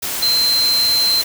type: tone in noise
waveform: sine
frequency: 4112 Hz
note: C8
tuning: 31 cents flat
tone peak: -13 dBFS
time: 0.22-1.22 s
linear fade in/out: 10 ms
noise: white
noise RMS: -23 dBFS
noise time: 0.02-1.24 s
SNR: +7 dB
effects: none